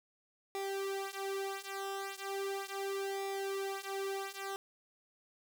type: tone with flanger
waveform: sawtooth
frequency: 392 Hz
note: G4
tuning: in tune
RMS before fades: -39 dBFS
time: 0.55-4.56 s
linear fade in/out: 0 ms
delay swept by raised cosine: 0.67 to 5.57 ms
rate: 0.37 Hz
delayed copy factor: -0.9
effects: none